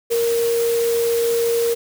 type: tone in noise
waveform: sine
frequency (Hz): 466.2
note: A#4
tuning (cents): 0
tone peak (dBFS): -16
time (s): 0.1-1.75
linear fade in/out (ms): 20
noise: white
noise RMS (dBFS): -29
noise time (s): 0.1-1.75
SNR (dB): +10
effects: none